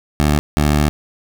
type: tone pair in turn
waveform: 15% pulse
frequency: 74.2 / 74.2 Hz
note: D2 / D2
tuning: +18 / +18 cents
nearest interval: unison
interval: 0 cents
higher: neither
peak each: -6 dBFS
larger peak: neither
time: 0.2-0.39 / 0.57-0.89 s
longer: second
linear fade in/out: 0 ms
effects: none